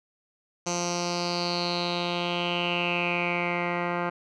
10% pulse tone with low-pass filter sweep, 174.61 Hz, F3, in tune, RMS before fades -28 dBFS, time 0.66-4.1 s, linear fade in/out 10 ms, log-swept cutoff 6200 to 1700 Hz, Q 6.3, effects none

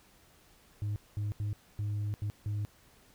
sine tone bursts at uneven times, 103.83 Hz, G#2, in tune, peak -28 dBFS, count 6, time 0.82-0.96 / 1.17-1.32 / 1.4-1.53 / 1.79-2.14 / 2.22-2.3 / 2.46-2.65 s, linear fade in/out 0 ms, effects tanh soft clip ceiling -30 dBFS + pink hiss -62 dBFS RMS until 3.14 s

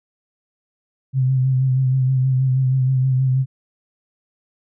sine tone with vibrato, 130.6 Hz, C3, 3 cents flat, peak -14 dBFS, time 1.13-3.46 s, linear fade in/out 50 ms, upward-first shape sine, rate 6.3 Hz, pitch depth 35 cents each way, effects none

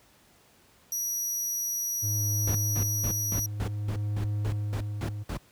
sawtooth tone, 5800 Hz, F#8, 35 cents flat, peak -26 dBFS, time 0.92-3.46 s, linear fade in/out 2 ms
triangle tone with tremolo, 103.83 Hz, G#2, in tune, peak -24 dBFS, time 2.02-5.24 s, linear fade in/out 20 ms, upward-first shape sine, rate 0.55 Hz, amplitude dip 50%
brown noise bursts, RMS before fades -29 dBFS, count 11, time 2.47-5.372 s, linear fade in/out 5 ms, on 82 ms, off 200 ms
effects pink hiss -60 dBFS RMS until 5.51 s + high-pass 60 Hz 12 dB/octave

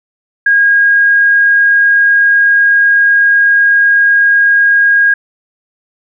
sine tone, 1632 Hz, G#6, 31 cents flat, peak -5 dBFS, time 0.46-5.14 s, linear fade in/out 5 ms, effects none

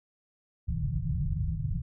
white low-pass noise, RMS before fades -30 dBFS, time 0.67-1.82 s, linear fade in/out 20 ms, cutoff 170 Hz, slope 96 dB/octave, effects none

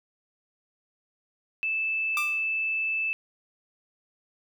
sine tone, 2631 Hz, E7, 4 cents flat, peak -25 dBFS, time 1.63-3.13 s, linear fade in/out 0 ms
sawtooth tone with exponential decay, 1190 Hz, D6, 22 cents sharp, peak -22 dBFS, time 2.17-2.47 s, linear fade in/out 1 ms, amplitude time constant 64 ms
effects none

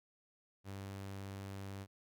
sawtooth tone, 98 Hz, G2, in tune, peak -40 dBFS, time 0.64-1.87 s, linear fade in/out 50 ms, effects none

